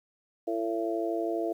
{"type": "harmonic tone", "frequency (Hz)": 112.3, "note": "A2", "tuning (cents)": 36, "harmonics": [3, 4, 5, 6], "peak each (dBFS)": [-31, -34, -39, -32], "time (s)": [0.47, 1.53], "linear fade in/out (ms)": 10, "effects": ["10-bit"]}